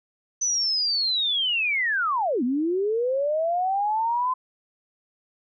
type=linear two-way sweep; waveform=sine; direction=down then up; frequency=6080 to 233.1 to 1033 Hz; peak=-21 dBFS; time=0.41-4.34 s; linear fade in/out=10 ms; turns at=2.43 s; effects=none